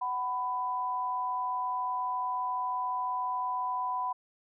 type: tone pair together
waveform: sine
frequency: 748.7 / 997 Hz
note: F#5 / B5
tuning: +20 / +16 cents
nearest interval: perfect fourth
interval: 496 cents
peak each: -36 / -30 dBFS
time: 0.01-4.13 s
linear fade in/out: 10 ms
effects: none